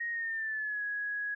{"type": "tone with pitch glide", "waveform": "sine", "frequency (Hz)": [1872, 1667.8], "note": ["A#6", "G#6"], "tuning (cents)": [7, 7], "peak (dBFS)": -32, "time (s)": [0, 1.35], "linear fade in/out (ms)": 10, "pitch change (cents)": -200, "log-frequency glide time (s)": [0.11, 0.83], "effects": []}